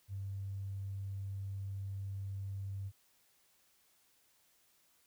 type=tone with tanh clipping; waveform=triangle; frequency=98 Hz; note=G2; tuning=in tune; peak=-38 dBFS; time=0.08-2.92 s; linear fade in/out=50 ms; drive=3 dB; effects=white hiss -71 dBFS RMS until 5.06 s